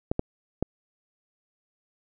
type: clicks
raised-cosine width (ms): 2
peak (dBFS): -11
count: 3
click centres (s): 0.115 / 0.194 / 0.626
effects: none